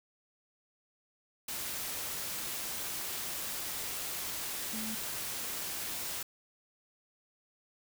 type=tone in noise; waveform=sine; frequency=220 Hz; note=A3; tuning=in tune; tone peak=-39 dBFS; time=4.73-4.95 s; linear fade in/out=5 ms; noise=white; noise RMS=-38 dBFS; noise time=1.48-6.23 s; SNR=-4 dB; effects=none